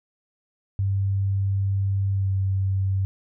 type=tone with pitch glide; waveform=sine; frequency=98 to 96.32 Hz; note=G2 to G2; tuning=0 to -30 cents; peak=-20 dBFS; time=0.79-3.05 s; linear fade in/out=0 ms; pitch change=-30 cents; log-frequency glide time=2.13-2.3 s; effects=none